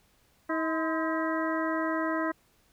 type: harmonic tone with a mistuned harmonic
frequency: 320 Hz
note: D#4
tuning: 49 cents sharp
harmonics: 1 / 2 / 3 / 4 / 5 / 6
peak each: -30 / -33 / -35 / -36 / -37 / -38 dBFS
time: 0.49-2.32 s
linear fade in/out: 10 ms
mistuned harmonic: 3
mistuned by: +110 cents
effects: pink hiss -66 dBFS RMS until 2.72 s